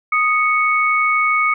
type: tone pair together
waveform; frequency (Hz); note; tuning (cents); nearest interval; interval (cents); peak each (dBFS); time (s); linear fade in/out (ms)
sine; 1244.2 / 2217; D#6 / C#7; 0 / 0; minor seventh; 1000; -16; 0.12-1.54; 5
effects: none